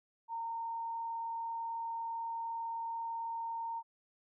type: tone with frequency modulation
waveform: sine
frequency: 918 Hz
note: A#5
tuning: 27 cents flat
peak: -36 dBFS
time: 0.28-3.83 s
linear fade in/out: 50 ms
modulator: 38.6 Hz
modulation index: 0.21
effects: none